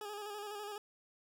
20% pulse tone with vibrato, 414.8 Hz, G#4, 2 cents flat, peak -37 dBFS, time 0.01-0.78 s, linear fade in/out 2 ms, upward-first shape square, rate 12 Hz, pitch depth 36 cents each way, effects none

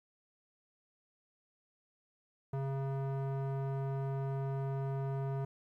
square tone with low-pass filter, 136.1 Hz, C#3, 31 cents flat, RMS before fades -36 dBFS, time 2.53-5.45 s, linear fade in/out 5 ms, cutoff 950 Hz, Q 1.1, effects 12-bit

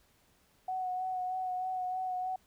sine tone with vibrato, 740 Hz, F#5, in tune, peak -32 dBFS, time 0.68-2.36 s, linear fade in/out 5 ms, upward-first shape sine, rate 3.2 Hz, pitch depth 21 cents each way, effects pink hiss -68 dBFS RMS until 2.46 s

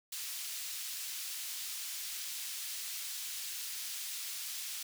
pink high-pass noise, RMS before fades -41 dBFS, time 0.12-4.83 s, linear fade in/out 5 ms, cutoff 3500 Hz, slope 12 dB/octave, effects none

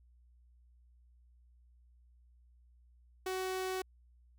sawtooth tone, 374.5 Hz, F#4, 21 cents sharp, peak -31 dBFS, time 3.26-3.82 s, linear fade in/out 5 ms, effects added 60 Hz sine -61 dBFS peak until 4.38 s

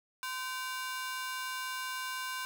sawtooth ring-modulated tone, 1284 Hz, E6, 46 cents flat, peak -29 dBFS, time 0.23-2.45 s, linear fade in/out 0 ms, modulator 255 Hz, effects none

